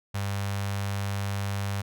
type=tone with notch filter; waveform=sawtooth; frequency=100 Hz; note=G2; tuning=35 cents sharp; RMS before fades=-30 dBFS; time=0.14-1.82 s; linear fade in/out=10 ms; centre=320 Hz; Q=0.65; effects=none